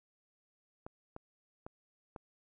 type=clicks; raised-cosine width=1 ms; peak=-30 dBFS; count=4; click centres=0.865 / 1.164 / 1.665 / 2.162 s; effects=none

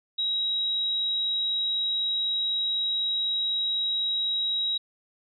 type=tone; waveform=sine; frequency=3836 Hz; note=A#7; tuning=49 cents sharp; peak=-24 dBFS; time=0.18-4.78 s; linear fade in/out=10 ms; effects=none

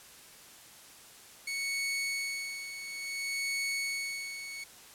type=tone with tremolo; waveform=sawtooth; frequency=2217 Hz; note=C#7; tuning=in tune; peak=-27 dBFS; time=1.47-4.64 s; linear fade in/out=5 ms; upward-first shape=sine; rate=0.58 Hz; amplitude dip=65%; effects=white hiss -53 dBFS RMS until 4.94 s + low-pass 12000 Hz 12 dB/octave

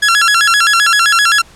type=tone with vibrato; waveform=sawtooth; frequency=1512 Hz; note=F#6; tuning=37 cents sharp; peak=-4 dBFS; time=0.02-1.42 s; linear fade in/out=10 ms; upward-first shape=square; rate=7.7 Hz; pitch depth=180 cents each way; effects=pink hiss -42 dBFS RMS until 1.55 s + low-pass 9000 Hz 12 dB/octave

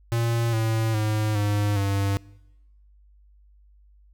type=tone with pitch steps; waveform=square; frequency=116.5 / 111.88 / 107.45 / 103.19 / 99.1 Hz; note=A#2 / A2 / A2 / G#2 / G2; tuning=-1 / +29 / -41 / -11 / +19 cents; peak=-22 dBFS; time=0.12-2.17 s; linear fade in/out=0 ms; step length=410 ms; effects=noise-tail reverb RT60 1.0 s tail -24 dB re dry + added 50 Hz sine -52 dBFS peak until 4.13 s

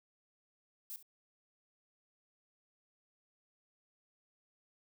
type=noise with echo; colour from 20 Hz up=violet; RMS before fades=-44 dBFS; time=0.9-0.96 s; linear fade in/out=0 ms; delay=66 ms; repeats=1; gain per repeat=-15 dB; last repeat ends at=1.026 s; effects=none

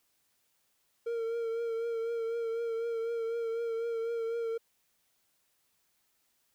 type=tone with vibrato; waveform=triangle; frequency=460 Hz; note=A#4; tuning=23 cents flat; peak=-29 dBFS; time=1.06-4.58 s; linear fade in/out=10 ms; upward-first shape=triangle; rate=4 Hz; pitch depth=38 cents each way; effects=white hiss -74 dBFS RMS until 6.54 s

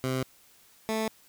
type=tone pair in turn; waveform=15% pulse; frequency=130.2 / 220 Hz; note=C3 / A3; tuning=-8 / 0 cents; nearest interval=major sixth; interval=908 cents; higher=second; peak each=-21 dBFS; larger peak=neither; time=0.04-0.23 / 0.89-1.08 s; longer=neither; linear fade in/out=0 ms; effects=white hiss -59 dBFS RMS until 1.28 s

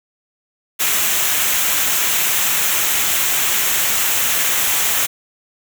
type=noise with comb filter; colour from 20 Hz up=white; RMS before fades=-17 dBFS; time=0.79-5.07 s; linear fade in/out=20 ms; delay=0.21 ms; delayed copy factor=-0.5; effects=none

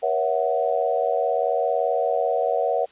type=chord; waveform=sine; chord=F# dominant seventh; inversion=first; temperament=equal with one note detuned; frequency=476.5 / 554.4 / 659.3 / 740 Hz; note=A#4 / C#5 / E5 / F#5; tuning=+38 / 0 / 0 / 0 cents; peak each=-25 dBFS; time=0.02-2.86 s; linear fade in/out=20 ms; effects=white hiss -54 dBFS RMS until 2.91 s + resampled to 8000 Hz

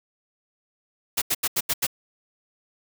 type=noise bursts; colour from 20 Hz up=white; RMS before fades=-23 dBFS; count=6; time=1.17-1.868 s; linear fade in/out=10 ms; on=48 ms; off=82 ms; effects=none

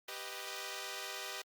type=chord; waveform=5% pulse; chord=G augmented; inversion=none; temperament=equal; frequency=392 / 493.9 / 622.3 Hz; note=G4 / B4 / D#5; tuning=0 / 0 / 0 cents; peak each=-34 dBFS; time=0.08-1.42 s; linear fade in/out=5 ms; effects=Opus 32 kbps

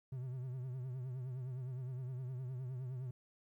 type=tone with vibrato; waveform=triangle; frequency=127.8 Hz; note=C3; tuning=40 cents flat; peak=-38 dBFS; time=0.12-3.11 s; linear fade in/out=5 ms; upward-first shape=triangle; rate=9.7 Hz; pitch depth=93 cents each way; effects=13-bit

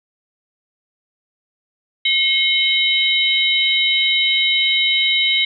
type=tone cluster; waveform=sine; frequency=2159 / 3056 / 3818 Hz; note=C#7 / G7 / A#7; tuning=-46 / -45 / +41 cents; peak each=-18 dBFS; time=2.05-5.45 s; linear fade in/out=5 ms; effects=none

